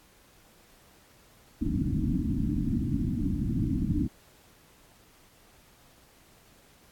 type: low-pass noise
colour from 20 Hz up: white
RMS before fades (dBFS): -28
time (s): 1.61-4.08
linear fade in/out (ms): 10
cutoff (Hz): 310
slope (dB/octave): 96
effects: pink hiss -59 dBFS RMS until 6.91 s + AAC 64 kbps